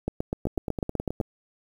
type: two click trains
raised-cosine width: 2 ms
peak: -13 / -16 dBFS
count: 10 / 8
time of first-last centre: 0.08-1.202 / 0.47-1.212 s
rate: 8.02 / 9.44 Hz
effects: 8-bit